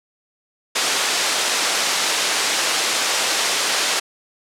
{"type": "band-pass noise", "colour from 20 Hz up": "white", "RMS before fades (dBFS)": -20, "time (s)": [0.75, 4], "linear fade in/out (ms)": 10, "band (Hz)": [360, 6600], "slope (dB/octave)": 12, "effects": ["low-pass 11000 Hz 12 dB/octave"]}